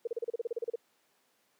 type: tone bursts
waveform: sine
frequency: 466.2 Hz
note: A#4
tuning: in tune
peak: -29 dBFS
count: 13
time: 0.05-0.757 s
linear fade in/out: 5 ms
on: 23 ms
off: 34 ms
effects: pink hiss -71 dBFS RMS until 1.59 s + high-pass 300 Hz 12 dB/octave